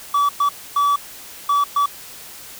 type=tone bursts at uneven times; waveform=triangle; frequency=1147 Hz; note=D6; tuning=41 cents flat; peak=-12 dBFS; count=5; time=0.14-0.29 / 0.4-0.49 / 0.76-0.96 / 1.49-1.64 / 1.76-1.86 s; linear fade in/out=5 ms; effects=white hiss -38 dBFS RMS until 2.59 s